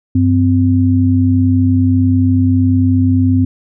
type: tone pair together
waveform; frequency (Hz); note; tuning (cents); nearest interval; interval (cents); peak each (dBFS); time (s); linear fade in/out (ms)
sine; 96.64 / 258.2; G2 / C4; -24 / -23; octave + perfect fourth; 1701; -11; 0.15-3.45; 5
effects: none